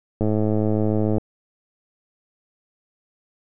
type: click train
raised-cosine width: 2 ms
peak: -9 dBFS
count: 105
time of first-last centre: 0.21-1.182 s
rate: 107 Hz
effects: none